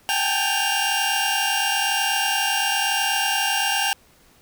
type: tone cluster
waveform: sawtooth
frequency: 770 / 811 / 879 / 1572 / 2805 Hz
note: G5 / G#5 / A5 / G6 / F7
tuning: -31 / -41 / -2 / +4 / +7 cents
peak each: -25 / -23 / -25 / -24 / -20 dBFS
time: 0.09-3.93 s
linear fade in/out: 0 ms
effects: pink hiss -55 dBFS RMS until 4.41 s